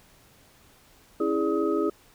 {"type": "tone cluster", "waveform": "sine", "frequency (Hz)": [276.3, 329, 412.9, 584, 1265], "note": ["C#4", "E4", "G#4", "D5", "D#6"], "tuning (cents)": [-6, -3, -10, -10, 28], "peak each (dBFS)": [-31, -26, -26, -34, -33], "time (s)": [1.2, 1.9], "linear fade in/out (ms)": 5, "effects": ["pink hiss -57 dBFS RMS until 2.14 s"]}